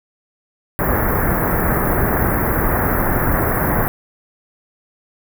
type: band-stop noise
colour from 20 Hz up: pink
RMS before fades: -17 dBFS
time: 0.79-3.88 s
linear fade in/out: 0 ms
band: 1900 to 12000 Hz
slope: 48 dB/octave
effects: none